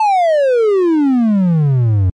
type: exponential sweep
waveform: triangle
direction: down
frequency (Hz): 890 to 88.9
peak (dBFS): -7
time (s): 0-2.1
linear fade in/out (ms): 5
effects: MP3 48 kbps